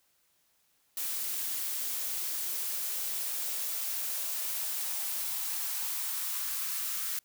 blue noise with high-pass filter sweep, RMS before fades -34 dBFS, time 0.97-7.19 s, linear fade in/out 2 ms, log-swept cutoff 230 to 1300 Hz, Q 1.9, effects white hiss -71 dBFS RMS until 7.24 s

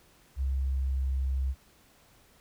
sine tone with pitch glide, 66.8 to 66.3 Hz, C2 to C2, +36 to +23 cents, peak -26 dBFS, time 0.36-1.55 s, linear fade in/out 50 ms, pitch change -13 cents, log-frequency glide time 0.56-1.1 s, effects pink hiss -61 dBFS RMS until 2.4 s

